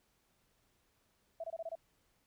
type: tone bursts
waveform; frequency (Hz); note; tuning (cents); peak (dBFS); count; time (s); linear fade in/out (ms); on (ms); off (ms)
sine; 660; E5; +2; -38; 6; 1.4-1.754; 5; 39; 24
effects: pink hiss -75 dBFS RMS until 2.26 s